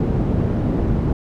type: low-pass noise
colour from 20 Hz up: white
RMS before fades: -19 dBFS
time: 0-1.13 s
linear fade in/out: 5 ms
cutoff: 230 Hz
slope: 12 dB/octave
effects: none